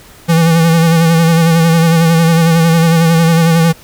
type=tone with vibrato; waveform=square; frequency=165.2 Hz; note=E3; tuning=4 cents sharp; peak=-7 dBFS; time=0.28-3.73 s; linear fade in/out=20 ms; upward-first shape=sine; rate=11 Hz; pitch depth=41 cents each way; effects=pink hiss -39 dBFS RMS until 3.83 s